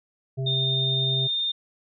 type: harmonic tone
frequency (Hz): 132.6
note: C3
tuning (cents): +23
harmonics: 1 / 3 / 5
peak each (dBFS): -25 / -35 / -40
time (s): 0.37-1.28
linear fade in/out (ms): 20
type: tone with vibrato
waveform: sine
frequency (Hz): 3630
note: A#7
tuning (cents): -47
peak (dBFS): -23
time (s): 0.46-1.52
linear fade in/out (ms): 10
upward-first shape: square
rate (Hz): 20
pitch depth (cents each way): 12
effects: none